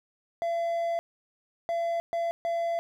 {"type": "tone bursts at uneven times", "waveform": "triangle", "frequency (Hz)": 677, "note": "E5", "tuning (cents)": 46, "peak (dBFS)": -24, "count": 4, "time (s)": [[0.42, 0.99], [1.69, 2], [2.13, 2.31], [2.45, 2.79]], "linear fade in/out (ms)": 0, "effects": []}